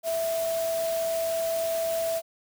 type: tone in noise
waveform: sine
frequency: 659.3 Hz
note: E5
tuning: in tune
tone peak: -25 dBFS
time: 0.03-2.22 s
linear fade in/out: 50 ms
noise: white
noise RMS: -37 dBFS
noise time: 0.03-2.22 s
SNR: +9 dB
effects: none